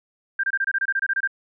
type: tone bursts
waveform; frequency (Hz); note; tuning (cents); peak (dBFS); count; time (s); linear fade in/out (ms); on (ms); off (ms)
sine; 1586; G6; +20; -19; 13; 0.39-1.275; 5; 45; 25
effects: none